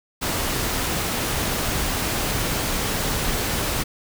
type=noise; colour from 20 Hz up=pink; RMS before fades=-24 dBFS; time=0.21-3.84 s; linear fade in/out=20 ms; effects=none